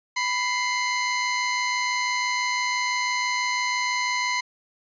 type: tone pair together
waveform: sawtooth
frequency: 993.5 / 2093 Hz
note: B5 / C7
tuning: +10 / 0 cents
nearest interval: octave + minor second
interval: 1290 cents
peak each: -22 dBFS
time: 0.16-4.41 s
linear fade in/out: 10 ms
effects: resampled to 16000 Hz